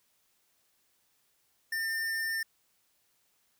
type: tone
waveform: square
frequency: 1802 Hz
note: A6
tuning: 41 cents sharp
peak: -31 dBFS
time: 1.72-2.43 s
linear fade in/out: 5 ms
effects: white hiss -72 dBFS RMS until 3.59 s